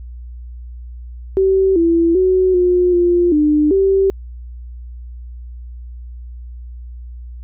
sine tone with pitch steps, 383.5 / 335 / 372.2 / 358.7 / 350.1 / 300.1 / 387.8 Hz, G4 / E4 / F#4 / F4 / F4 / D4 / G4, -38 / +28 / +10 / +46 / +4 / +38 / -19 cents, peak -10 dBFS, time 1.37-4.1 s, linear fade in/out 0 ms, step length 390 ms, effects added 60 Hz sine -29 dBFS peak until 7.43 s

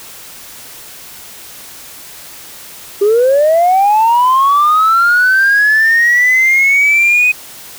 sine linear sweep, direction up, 392 to 2511 Hz, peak -5 dBFS, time 3.01-7.32 s, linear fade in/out 10 ms, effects tanh soft clip ceiling -4 dBFS + white hiss -33 dBFS RMS until 7.78 s

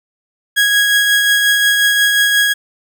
30% pulse tone with tremolo, 1653 Hz, G#6, 9 cents flat, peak -6 dBFS, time 0.56-2.54 s, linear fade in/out 20 ms, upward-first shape triangle, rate 5.6 Hz, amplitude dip 35%, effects none

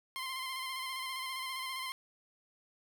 15% pulse tone with vibrato, 1046 Hz, C6, 1 cent flat, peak -31 dBFS, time 0.16-1.92 s, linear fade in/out 0 ms, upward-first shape square, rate 15 Hz, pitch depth 26 cents each way, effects none

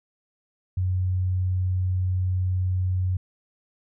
sine tone, 92.1 Hz, F#2, 7 cents flat, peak -21 dBFS, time 0.77-3.17 s, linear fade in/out 5 ms, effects none

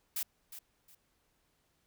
blue noise with echo, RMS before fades -35 dBFS, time 0.16-0.23 s, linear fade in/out 5 ms, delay 360 ms, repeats 2, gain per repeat -12 dB, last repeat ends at 0.95 s, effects pink hiss -75 dBFS RMS until 1.86 s

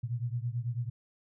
sine beating tone pair, 116.54 / 125.64 Hz, A#2 / B2, 0 / +30 cents, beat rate 9.1 Hz, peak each -33 / -35 dBFS, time 0.03-0.9 s, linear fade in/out 10 ms, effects none

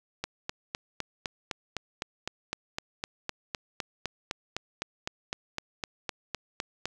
click train, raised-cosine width 0.2 ms, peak -14 dBFS, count 27, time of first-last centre 0.24-6.856 s, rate 3.93 Hz, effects none

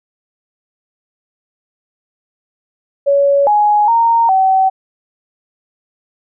sine tone with pitch steps, 562 / 835 / 924 / 763 Hz, C#5 / G#5 / A#5 / G5, +24 / +9 / -16 / -47 cents, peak -8 dBFS, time 3.06-4.7 s, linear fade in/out 20 ms, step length 410 ms, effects none

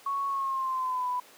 sine tone with pitch glide, 1108.7 to 993.5 Hz, C#6 to B5, 0 to +10 cents, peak -27 dBFS, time 0.06-1.2 s, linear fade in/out 5 ms, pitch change -190 cents, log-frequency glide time 0.28-1.08 s, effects pink hiss -53 dBFS RMS until 1.37 s + high-pass 400 Hz 12 dB/octave

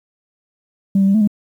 sine tone with pitch steps, 195.8 / 194.2 / 196.9 / 218.4 / 207 Hz, G3 / G3 / G3 / A3 / G#3, -2 / -16 / +8 / -13 / -5 cents, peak -9 dBFS, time 0.95-1.275 s, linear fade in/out 5 ms, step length 65 ms, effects tanh soft clip ceiling -7 dBFS + 8-bit

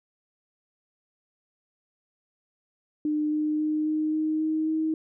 sine tone with pitch steps, 302.1 / 304.4 / 306.7 / 309 / 311.3 / 313.7 / 316 Hz, D4 / D#4 / D#4 / D#4 / D#4 / D#4 / D#4, +49 / -38 / -25 / -12 / +1 / +14 / +27 cents, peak -23 dBFS, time 3.05-4.94 s, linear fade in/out 2 ms, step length 270 ms, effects none

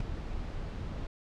brown noise with ADSR envelope, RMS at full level -26 dBFS, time 0-1.07 s, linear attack 5 ms, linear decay 3 ms, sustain -11 dB, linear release 5 ms, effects low-pass 5000 Hz 12 dB/octave

